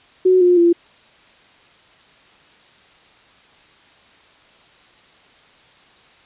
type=tone with pitch steps; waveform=sine; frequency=370 / 356.2 / 342.8 Hz; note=F#4 / F4 / F4; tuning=0 / +34 / -32 cents; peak=-9 dBFS; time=0.25-0.73 s; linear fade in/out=10 ms; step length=160 ms; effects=white hiss -50 dBFS RMS until 6.25 s + resampled to 8000 Hz